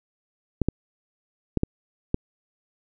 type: clicks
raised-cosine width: 3 ms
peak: -8 dBFS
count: 5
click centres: 0.617 / 0.686 / 1.573 / 1.634 / 2.144 s
effects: none